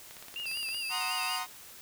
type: click train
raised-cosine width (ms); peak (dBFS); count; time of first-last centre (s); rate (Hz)
0.2; -29; 12; 0.11-0.746; 17.3
type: tone with vibrato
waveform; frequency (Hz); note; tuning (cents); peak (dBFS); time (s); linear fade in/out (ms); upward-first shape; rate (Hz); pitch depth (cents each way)
sine; 2732; F7; -39; -35; 0.36-1.36; 0; sine; 5.4; 84
type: tone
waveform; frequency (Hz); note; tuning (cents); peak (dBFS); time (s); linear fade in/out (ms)
sawtooth; 4803; D8; +38; -34; 0.46-1.39; 5
type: chord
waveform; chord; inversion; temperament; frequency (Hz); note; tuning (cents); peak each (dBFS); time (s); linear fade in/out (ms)
sawtooth; C half-diminished seventh; second; equal; 740 / 932.3 / 1046.5 / 1244.5; Gb5 / Bb5 / C6 / Eb6; 0 / 0 / 0 / 0; -35; 0.89-1.47; 50
effects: white hiss -50 dBFS RMS until 1.81 s